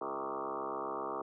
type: tone with frequency modulation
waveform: sine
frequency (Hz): 784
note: G5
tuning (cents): 0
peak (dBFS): -35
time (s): 0.01-1.22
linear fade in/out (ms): 5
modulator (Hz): 67.6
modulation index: 6.9
effects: none